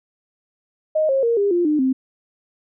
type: tone with pitch steps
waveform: sine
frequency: 622.3 / 538.6 / 466.2 / 403.5 / 349.3 / 302.3 / 261.6 Hz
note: D#5 / C#5 / A#4 / G#4 / F4 / D#4 / C4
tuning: 0 / -50 / 0 / -50 / 0 / -50 / 0 cents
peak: -15 dBFS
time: 0.95-1.93 s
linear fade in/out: 10 ms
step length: 140 ms
effects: none